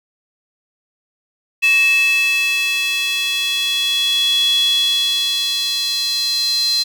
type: tone with high-pass filter sweep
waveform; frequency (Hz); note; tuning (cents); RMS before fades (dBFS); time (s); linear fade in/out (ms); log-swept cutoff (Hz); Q
square; 374; F#4; +19; -17; 1.62-6.84; 20; 2600 to 4100; 9.8
effects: none